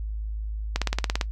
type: click train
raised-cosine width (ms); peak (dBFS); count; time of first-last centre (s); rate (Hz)
0.2; -7; 9; 0.76-1.212; 17.7
effects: noise-tail reverb RT60 0.1 s tail -19 dB re dry + added 53 Hz sine -28 dBFS peak until 1.31 s